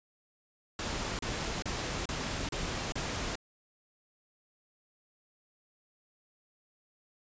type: noise bursts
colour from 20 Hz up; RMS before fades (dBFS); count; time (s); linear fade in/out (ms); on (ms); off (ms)
pink; -35; 6; 0.79-3.355; 2; 400; 33
effects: resampled to 16000 Hz